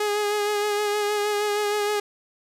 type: tone with vibrato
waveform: sawtooth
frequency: 415.4 Hz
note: G#4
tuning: in tune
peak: -18 dBFS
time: 0-2 s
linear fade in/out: 5 ms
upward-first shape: sine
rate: 6.4 Hz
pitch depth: 24 cents each way
effects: low-pass 11000 Hz 12 dB/octave + 8-bit